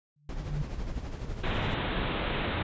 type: tone with exponential growth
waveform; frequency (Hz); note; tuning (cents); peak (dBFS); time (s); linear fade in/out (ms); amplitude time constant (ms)
sine; 146.83; D3; 0; -26; 0.16-0.62; 5; 98
type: noise with tremolo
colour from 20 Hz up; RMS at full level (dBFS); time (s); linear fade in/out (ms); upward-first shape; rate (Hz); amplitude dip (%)
brown; -33; 0.29-1.74; 2; sine; 12; 50
type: low-pass noise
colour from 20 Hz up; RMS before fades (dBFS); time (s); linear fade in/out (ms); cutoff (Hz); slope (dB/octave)
pink; -31; 1.43-2.63; 10; 3800; 96
effects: resampled to 16000 Hz